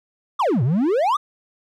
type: exponential two-way sweep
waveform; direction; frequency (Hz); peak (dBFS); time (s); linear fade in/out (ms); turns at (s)
triangle; down then up; 1256 to 111.8 to 1256; -14; 0.39-1.17; 10; 0.63
effects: none